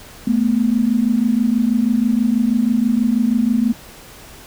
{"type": "tone pair together", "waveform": "sine", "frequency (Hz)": [218.6, 244.8], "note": ["A3", "B3"], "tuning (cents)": [-11, -15], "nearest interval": "major second", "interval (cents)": 196, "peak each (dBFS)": -16, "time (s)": [0.27, 3.73], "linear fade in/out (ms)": 5, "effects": ["pink hiss -40 dBFS RMS until 4.46 s"]}